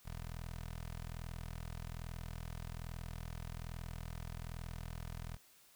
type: tone with notch filter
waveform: 15% pulse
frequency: 41.2 Hz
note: E1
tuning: in tune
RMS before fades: -45 dBFS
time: 0.05-5.37 s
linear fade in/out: 10 ms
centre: 360 Hz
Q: 1
effects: white hiss -65 dBFS RMS until 5.75 s